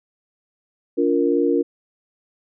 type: chord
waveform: sine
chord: Bb major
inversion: first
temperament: equal with one note detuned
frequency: 286.5 / 349.2 / 466.2 Hz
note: D4 / F4 / Bb4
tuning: -43 / 0 / 0 cents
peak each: -20 dBFS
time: 0.97-1.63 s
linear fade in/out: 20 ms
effects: none